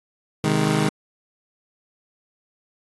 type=chord; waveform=25% pulse; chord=Ab major; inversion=first; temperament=just; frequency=129.78 / 155.74 / 207.7 Hz; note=C3 / Eb3 / Ab3; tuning=-14 / +2 / 0 cents; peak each=-23 / -17 / -19 dBFS; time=0.44-0.89 s; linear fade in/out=2 ms; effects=AAC 32 kbps